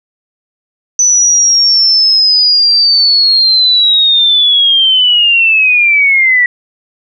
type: linear sweep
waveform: sine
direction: down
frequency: 6010 to 1932 Hz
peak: -5 dBFS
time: 0.99-6.46 s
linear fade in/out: 2 ms
effects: none